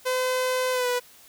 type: tone with pitch glide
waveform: sawtooth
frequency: 510 to 492.3 Hz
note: C5 to B4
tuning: -44 to -6 cents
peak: -19 dBFS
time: 0.05-1 s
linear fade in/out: 20 ms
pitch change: -62 cents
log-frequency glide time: 0.72-0.88 s
effects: white hiss -52 dBFS RMS until 1.28 s